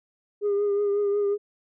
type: tone with vibrato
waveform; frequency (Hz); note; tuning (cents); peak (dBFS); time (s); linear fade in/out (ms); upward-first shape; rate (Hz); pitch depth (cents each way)
sine; 407.2; G#4; -34; -19; 0.41-1.38; 50; triangle; 5.5; 35
effects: tanh soft clip ceiling -19 dBFS